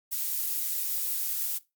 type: noise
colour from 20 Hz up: violet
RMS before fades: -30 dBFS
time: 0.11-1.59 s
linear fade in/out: 20 ms
effects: noise-tail reverb RT60 0.2 s tail -18 dB re dry + Opus 48 kbps